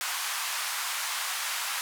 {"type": "band-pass noise", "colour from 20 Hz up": "pink", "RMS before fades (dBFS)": -32, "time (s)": [0.01, 1.81], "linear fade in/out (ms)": 0, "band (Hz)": [960, 14000], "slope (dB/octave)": 24, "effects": []}